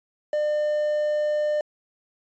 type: tone with quantisation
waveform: triangle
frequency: 600 Hz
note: D5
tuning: 37 cents sharp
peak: -19 dBFS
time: 0.33-1.61 s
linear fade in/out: 2 ms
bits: 7
effects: resampled to 16000 Hz